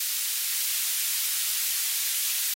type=high-pass noise; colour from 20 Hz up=white; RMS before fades=-27 dBFS; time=0-2.54 s; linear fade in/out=5 ms; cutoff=2500 Hz; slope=12 dB/octave; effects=AAC 48 kbps